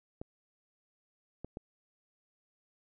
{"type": "clicks", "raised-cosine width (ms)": 2, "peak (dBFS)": -27, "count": 3, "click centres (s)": [0.215, 1.446, 1.571], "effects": []}